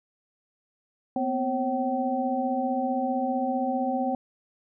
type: tone cluster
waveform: sine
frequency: 239.9 / 255.3 / 541 / 766 Hz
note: A#3 / C4 / C#5 / G5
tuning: +50 / -42 / -42 / -40 cents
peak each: -35 / -28 / -31 / -28 dBFS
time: 1.16-4.15 s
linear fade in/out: 2 ms
effects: none